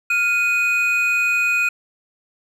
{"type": "tone pair together", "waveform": "triangle", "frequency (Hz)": [1403.8, 2489], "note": ["F6", "D#7"], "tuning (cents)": [9, 0], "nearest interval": "minor seventh", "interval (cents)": 991, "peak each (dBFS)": [-21, -15], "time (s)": [0.1, 1.69], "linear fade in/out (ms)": 5, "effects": []}